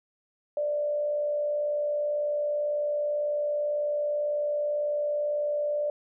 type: tone with frequency modulation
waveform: sine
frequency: 590 Hz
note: D5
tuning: 8 cents sharp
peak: -25 dBFS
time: 0.57-5.9 s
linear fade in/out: 2 ms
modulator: 58.1 Hz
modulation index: 0.29
effects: none